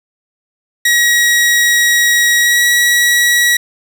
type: tone with pitch glide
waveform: sawtooth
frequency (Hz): 1906 to 1923.7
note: A#6 to B6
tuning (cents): +38 to -46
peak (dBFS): -5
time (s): 0.85-3.57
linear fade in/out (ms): 5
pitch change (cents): +16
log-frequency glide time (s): 2.39-2.65
effects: 7-bit